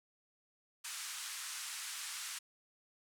white band-pass noise, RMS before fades -44 dBFS, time 0.84-2.39 s, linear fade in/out 10 ms, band 1100 to 10000 Hz, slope 24 dB/octave, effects none

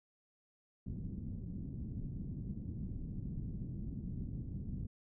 white low-pass noise, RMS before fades -42 dBFS, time 0.86-4.87 s, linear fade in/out 5 ms, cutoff 210 Hz, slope 24 dB/octave, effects none

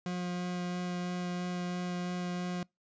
40% pulse tone with vibrato, 178.5 Hz, F3, 38 cents sharp, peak -32 dBFS, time 0.06-2.63 s, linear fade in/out 2 ms, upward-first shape sine, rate 3 Hz, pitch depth 8 cents each way, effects noise-tail reverb RT60 0.2 s tail -26 dB re dry + resampled to 16000 Hz

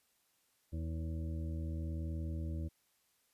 harmonic tone with a mistuned harmonic, 80.9 Hz, E2, 32 cents flat, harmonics 1 / 2 / 3 / 4 / 6 / 7, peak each -37 / -45 / -49 / -48 / -60 / -56 dBFS, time 0.72-2.69 s, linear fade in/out 20 ms, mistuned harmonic 6, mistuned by +17 cents, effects white hiss -75 dBFS RMS until 3.33 s + resampled to 32000 Hz

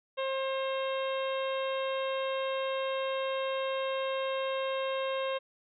harmonic tone with a mistuned harmonic, 533 Hz, C5, 32 cents sharp, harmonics 1 / 2 / 3 / 4 / 5 / 6 / 7, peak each -31 / -37 / -44 / -45 / -43 / -45 / -45 dBFS, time 0.17-5.39 s, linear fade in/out 20 ms, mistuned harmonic 5, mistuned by +24 cents, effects none

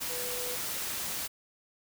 sine tone in noise, 493.9 Hz, B4, in tune, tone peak -39 dBFS, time 0.09-0.57 s, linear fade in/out 20 ms, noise white, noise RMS -35 dBFS, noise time 0-1.28 s, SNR -7 dB, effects none

